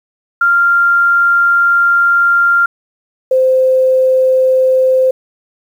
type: tone pair in turn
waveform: sine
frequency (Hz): 1391 / 518.9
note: F6 / C5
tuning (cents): -7 / -14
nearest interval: octave + perfect fourth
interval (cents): 1707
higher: first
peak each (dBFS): -7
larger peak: neither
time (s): 0.41-2.66 / 3.31-5.11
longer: first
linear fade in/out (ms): 5
effects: 7-bit